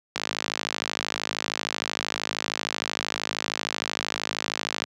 click train, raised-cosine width 0.2 ms, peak -7 dBFS, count 249, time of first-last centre 0.16-4.839 s, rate 53 Hz, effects high-pass 150 Hz 12 dB/octave

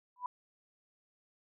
sine tone with exponential growth, 990 Hz, B5, 4 cents sharp, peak -30 dBFS, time 0.16-0.26 s, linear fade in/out 2 ms, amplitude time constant 21 ms, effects none

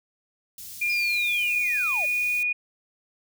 white band-stop noise, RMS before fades -40 dBFS, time 0.58-2.43 s, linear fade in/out 2 ms, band 140 to 4500 Hz, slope 12 dB/octave
sine tone with pitch glide, 2407 to 2456 Hz, D7 to D#7, +42 to -23 cents, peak -22 dBFS, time 0.81-2.53 s, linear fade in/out 10 ms, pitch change +35 cents, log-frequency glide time 1.03-1.75 s
triangle linear sweep, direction down, 5100 to 547 Hz, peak -31 dBFS, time 0.89-2.06 s, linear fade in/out 10 ms
effects none

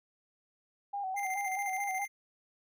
sine tone with vibrato, 780 Hz, G5, 9 cents flat, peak -33 dBFS, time 0.93-2.05 s, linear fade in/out 10 ms, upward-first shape square, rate 4.7 Hz, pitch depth 57 cents each way
square tone with tremolo, 2093 Hz, C7, in tune, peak -35 dBFS, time 1.16-2.08 s, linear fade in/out 20 ms, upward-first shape square, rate 14 Hz, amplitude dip 50%
effects none

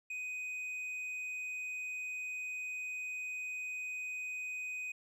sine tone with tanh clipping, 2500 Hz, D#7, 8 cents sharp, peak -39 dBFS, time 0.1-4.92 s, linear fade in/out 5 ms, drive 5 dB, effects none

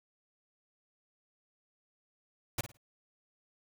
pink noise with echo, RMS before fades -32 dBFS, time 2.58-2.61 s, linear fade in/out 5 ms, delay 54 ms, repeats 3, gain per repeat -12 dB, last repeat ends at 2.772 s, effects none

